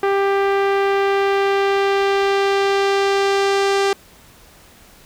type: tone with low-pass filter sweep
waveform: sawtooth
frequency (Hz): 395.1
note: G4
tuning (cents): +14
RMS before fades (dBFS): -17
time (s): 0.03-3.93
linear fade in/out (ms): 2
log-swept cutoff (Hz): 1900 to 6300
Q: 0.87
effects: pink hiss -47 dBFS RMS until 5.05 s